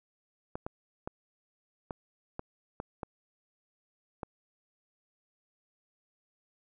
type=clicks; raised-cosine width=1 ms; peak=-22 dBFS; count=8; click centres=0.555 / 0.665 / 1.075 / 1.908 / 2.394 / 2.801 / 3.032 / 4.232 s; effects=none